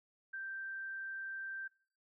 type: tone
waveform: sine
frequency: 1568 Hz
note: G6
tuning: in tune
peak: -40 dBFS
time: 0.33-1.68 s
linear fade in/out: 10 ms
effects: noise-tail reverb RT60 0.4 s tail -19 dB re dry

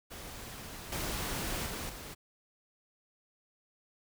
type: noise with level steps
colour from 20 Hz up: pink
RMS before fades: -45 / -36 / -39 / -45 dBFS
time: 0.1-2.15 s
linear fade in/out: 20 ms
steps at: 0.92 / 1.66 / 1.89 s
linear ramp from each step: 5 ms
effects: none

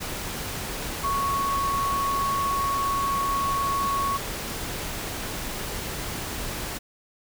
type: tone in noise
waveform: sine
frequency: 1108.7 Hz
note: C#6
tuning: in tune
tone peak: -23 dBFS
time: 1.03-4.18 s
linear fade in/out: 20 ms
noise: pink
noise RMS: -32 dBFS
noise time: 0-6.79 s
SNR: +6 dB
effects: none

